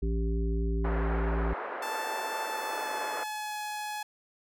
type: harmonic tone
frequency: 56 Hz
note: A1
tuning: 31 cents sharp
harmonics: 1 / 3 / 5 / 7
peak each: -27 / -36 / -39 / -36 dBFS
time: 0.02-1.54 s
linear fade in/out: 10 ms
type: band-pass noise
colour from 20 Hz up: pink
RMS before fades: -37 dBFS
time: 0.84-3.24 s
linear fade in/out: 10 ms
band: 430 to 1700 Hz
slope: 24 dB/octave
type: tone with pitch glide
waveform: sawtooth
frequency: 880 to 843.7 Hz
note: A5 to G#5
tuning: 0 to +27 cents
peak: -30 dBFS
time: 1.82-4.03 s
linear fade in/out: 5 ms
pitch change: -73 cents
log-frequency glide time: 2.44-3.59 s
effects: none